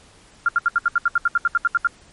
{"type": "tone bursts", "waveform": "sine", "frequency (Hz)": 1395, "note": "F6", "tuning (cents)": -2, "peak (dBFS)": -13, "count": 15, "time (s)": [0.46, 1.872], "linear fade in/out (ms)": 2, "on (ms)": 26, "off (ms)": 73, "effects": ["pink hiss -50 dBFS RMS until 2.12 s", "MP3 48 kbps"]}